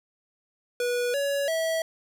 square tone with pitch steps, 487.2 / 562.9 / 650.3 Hz, B4 / C#5 / E5, -24 / +26 / -24 cents, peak -25 dBFS, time 0.8-1.82 s, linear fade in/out 2 ms, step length 340 ms, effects none

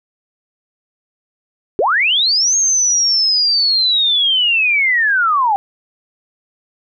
sine linear two-way sweep, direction up then down, 343 to 6510 to 771 Hz, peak -11 dBFS, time 1.79-5.56 s, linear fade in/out 0 ms, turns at 2.56 s, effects none

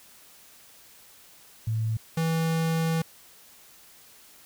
sine / square tone pair in turn, 111.2 / 163.11 Hz, A2 / E3, +19 / -18 cents, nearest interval perfect fifth, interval 663 cents, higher second, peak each -24 dBFS, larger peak neither, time 1.67-1.97 / 2.17-3.02 s, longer second, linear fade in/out 5 ms, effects white hiss -53 dBFS RMS until 4.45 s

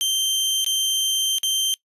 sawtooth tone with dropouts, 3136 Hz, G7, in tune, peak -16 dBFS, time 0.01-1.74 s, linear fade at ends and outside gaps 0 ms, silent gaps 0.645-0.663 / 1.384-1.432 s, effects noise-tail reverb RT60 0.1 s tail -21 dB re dry + resampled to 32000 Hz

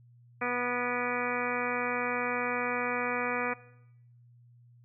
harmonic tone with a mistuned harmonic, 245 Hz, B3, 14 cents flat, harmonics 1 / 2 / 3 / 4 / 5 / 6 / 7 / 8 / 9 / 10, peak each -38 / -35 / -38 / -39 / -36 / -39 / -39 / -38 / -38 / -40 dBFS, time 0.41-3.54 s, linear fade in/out 10 ms, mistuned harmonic 9, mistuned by +62 cents, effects noise-tail reverb RT60 0.8 s tail -19 dB re dry + added 120 Hz sine -55 dBFS peak until 4.84 s

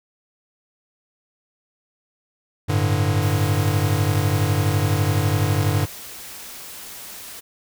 square chord, G suspended second, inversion none, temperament equal, 98 / 110 / 146.83 Hz, G2 / A2 / D3, 0 / 0 / 0 cents, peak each -21 / -24 / -24 dBFS, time 2.68-5.86 s, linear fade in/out 20 ms
white noise, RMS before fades -37 dBFS, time 3.21-7.41 s, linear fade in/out 20 ms
effects none

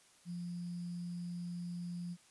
sine tone with sample-and-hold, 174.8 Hz, F3, 2 cents sharp, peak -39 dBFS, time 0.25-2.17 s, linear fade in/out 50 ms, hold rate 4900 Hz, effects white hiss -65 dBFS RMS until 2.3 s + resampled to 24000 Hz

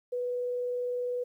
sine tone with vibrato, 492.4 Hz, B4, 5 cents flat, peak -29 dBFS, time 0.12-1.24 s, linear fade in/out 10 ms, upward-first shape sine, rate 20 Hz, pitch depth 11 cents each way, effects 11-bit

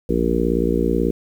harmonic tone, 58.27 Hz, A#1, in tune, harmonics 1 / 3 / 4 / 5 / 6 / 7 / 8, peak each -24 / -24 / -24 / -24 / -24 / -24 / -24 dBFS, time 0.09-1.11 s, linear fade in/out 5 ms, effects 8-bit

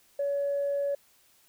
sine tone, 565 Hz, C#5, 33 cents sharp, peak -25 dBFS, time 0.19-0.95 s, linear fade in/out 5 ms, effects tanh soft clip ceiling -22 dBFS + white hiss -63 dBFS RMS until 1.48 s

